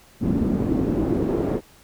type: noise with band-pass filter sweep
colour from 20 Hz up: brown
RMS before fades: -22 dBFS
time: 0.2-1.61 s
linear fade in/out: 50 ms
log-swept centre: 230 to 400 Hz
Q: 2.1
effects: pink hiss -52 dBFS RMS until 1.83 s